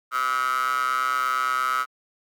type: tone with high-pass filter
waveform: 15% pulse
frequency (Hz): 128.7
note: C3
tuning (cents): -28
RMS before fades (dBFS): -24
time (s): 0.11-1.86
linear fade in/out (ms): 50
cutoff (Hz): 1300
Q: 8.7
effects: Opus 48 kbps